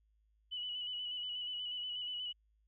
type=tone with vibrato; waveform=sine; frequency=2960 Hz; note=F#7; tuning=in tune; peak=-38 dBFS; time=0.51-2.33 s; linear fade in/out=20 ms; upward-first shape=square; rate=8.3 Hz; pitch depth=24 cents each way; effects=added 53 Hz sine -70 dBFS peak until 2.67 s